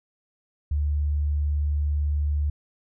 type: tone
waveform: sine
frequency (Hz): 73.5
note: D2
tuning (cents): +2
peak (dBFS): -21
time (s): 0.71-2.5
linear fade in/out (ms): 5
effects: none